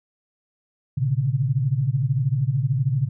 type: tone cluster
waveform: sine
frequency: 116.7 / 135.1 / 148.2 Hz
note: A#2 / C#3 / D3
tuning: +2 / -44 / +16 cents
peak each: -24 / -21 / -27 dBFS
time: 0.97-3.09 s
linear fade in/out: 10 ms
effects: none